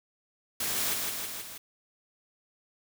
white noise with echo, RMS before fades -31 dBFS, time 0.6-0.94 s, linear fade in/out 5 ms, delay 160 ms, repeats 4, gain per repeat -3 dB, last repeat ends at 1.58 s, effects none

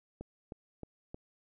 click train, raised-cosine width 2 ms, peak -29 dBFS, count 4, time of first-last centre 0.21-1.145 s, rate 3.21 Hz, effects none

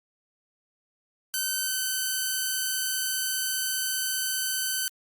5% pulse tone, 1525 Hz, G6, 48 cents flat, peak -15 dBFS, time 1.34-4.88 s, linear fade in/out 0 ms, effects Opus 48 kbps

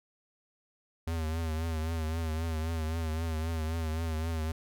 square tone with vibrato, 80.6 Hz, E2, 38 cents flat, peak -31 dBFS, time 1.07-4.52 s, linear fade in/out 5 ms, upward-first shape triangle, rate 3.8 Hz, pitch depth 67 cents each way, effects none

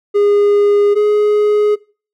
triangle tone pair in turn, 409.3 / 418.6 Hz, G#4 / G#4, -25 / +14 cents, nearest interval unison, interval 39 cents, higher second, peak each -7 dBFS, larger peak neither, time 0.14-0.95 / 0.95-1.76 s, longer neither, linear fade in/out 20 ms, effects noise-tail reverb RT60 0.4 s tail -23 dB re dry

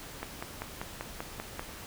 click train, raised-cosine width 0.5 ms, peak -20 dBFS, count 8, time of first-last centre 0.23-1.595 s, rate 5.13 Hz, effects pink hiss -45 dBFS RMS until 1.86 s

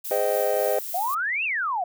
violet noise with tremolo, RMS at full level -32 dBFS, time 0.04-1.15 s, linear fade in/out 10 ms, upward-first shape sine, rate 3.6 Hz, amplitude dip 25%
triangle chord, Ab major seventh, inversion none, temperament just, 415.3 / 519.1 / 623 / 778.7 Hz, Ab4 / C5 / Eb5 / G5, 0 / -14 / +2 / -12 cents, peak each -26 / -23 / -23 / -28 dBFS, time 0.11-0.79 s, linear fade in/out 2 ms
sine exponential two-way sweep, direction up then down, 677 to 2800 to 677 Hz, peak -23 dBFS, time 0.94-1.84 s, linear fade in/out 5 ms, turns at 1.44 s
effects none

